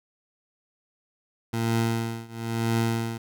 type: tone with tremolo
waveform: 20% pulse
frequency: 114.7 Hz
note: A#2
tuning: 28 cents flat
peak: -16 dBFS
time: 1.53-3.18 s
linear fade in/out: 5 ms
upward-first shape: triangle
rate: 1 Hz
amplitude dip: 95%
effects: none